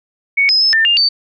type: tone with pitch steps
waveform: sine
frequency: 2226 / 5090 / 5210 / 1794 / 2808 / 4566 Hz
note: C#7 / D#8 / E8 / A6 / F7 / D8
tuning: +7 / +39 / -21 / +33 / +9 / -50 cents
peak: -9 dBFS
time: 0.37-1.09 s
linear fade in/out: 10 ms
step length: 120 ms
effects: none